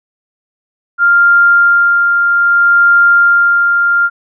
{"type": "tone with tremolo", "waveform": "sine", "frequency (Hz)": 1396.9, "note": "F6", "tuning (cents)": 0, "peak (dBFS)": -4, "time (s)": [0.98, 4.1], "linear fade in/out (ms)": 50, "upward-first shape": "sine", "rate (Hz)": 0.62, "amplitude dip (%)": 35, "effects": []}